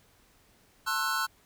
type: chord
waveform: square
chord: F# half-diminished seventh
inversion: first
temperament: just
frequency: 888 / 1065.6 / 1332 / 1480 Hz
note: A5 / C6 / E6 / F#6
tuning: +16 / +31 / +18 / 0 cents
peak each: -38 / -35 / -33 / -32 dBFS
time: 0.86-1.27 s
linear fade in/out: 20 ms
effects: pink hiss -63 dBFS RMS until 1.45 s